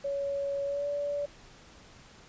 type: tone with pitch glide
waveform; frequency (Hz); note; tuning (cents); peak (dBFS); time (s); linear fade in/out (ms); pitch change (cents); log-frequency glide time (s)
sine; 560 to 576.1; C#5 to D5; +18 to -33; -29; 0.04-1.26; 10; +49; 0.65-0.87
effects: pink hiss -54 dBFS RMS until 2.28 s + resampled to 16000 Hz